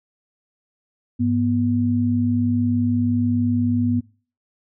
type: tone pair together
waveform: sine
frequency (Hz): 102.3 / 243.7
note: G#2 / B3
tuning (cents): -26 / -23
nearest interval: octave + minor third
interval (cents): 1503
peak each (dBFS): -22 / -18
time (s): 1.19-4.01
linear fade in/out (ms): 20
effects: noise-tail reverb RT60 0.4 s tail -23 dB re dry